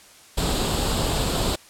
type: noise with comb filter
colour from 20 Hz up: pink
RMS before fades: -23 dBFS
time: 0.37-1.56 s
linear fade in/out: 10 ms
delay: 0.25 ms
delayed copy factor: +0.55
effects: white hiss -49 dBFS RMS until 1.69 s + low-pass 10000 Hz 12 dB/octave